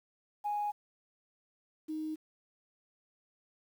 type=tone pair in turn; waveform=sine; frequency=829 / 311.6 Hz; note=G#5 / D#4; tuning=-3 / +3 cents; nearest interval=octave + perfect fourth; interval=1694 cents; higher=first; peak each=-30 / -34 dBFS; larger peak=first; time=0.44-0.72 / 1.88-2.16 s; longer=neither; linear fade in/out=20 ms; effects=tanh soft clip ceiling -27 dBFS + 10-bit